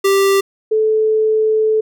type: tone pair in turn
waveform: square / sine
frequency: 392.4 / 435.6 Hz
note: G4 / A4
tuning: +2 / -17 cents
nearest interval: major second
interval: 181 cents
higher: second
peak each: -11 dBFS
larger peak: neither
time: 0.04-0.41 / 0.71-1.81 s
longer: second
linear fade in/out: 10 ms
effects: none